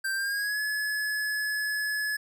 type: tone with pitch glide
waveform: square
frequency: 1573 to 1705.5 Hz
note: G6 to G#6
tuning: +6 to +46 cents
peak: -28 dBFS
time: 0.04-2.17 s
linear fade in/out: 10 ms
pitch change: +140 cents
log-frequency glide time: 0.15-0.6 s
effects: none